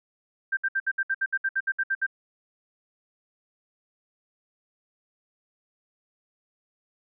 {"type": "tone bursts", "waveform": "sine", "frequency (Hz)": 1573, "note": "G6", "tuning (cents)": 6, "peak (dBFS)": -22, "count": 14, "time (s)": [0.52, 2.066], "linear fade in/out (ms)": 10, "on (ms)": 51, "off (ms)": 64, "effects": []}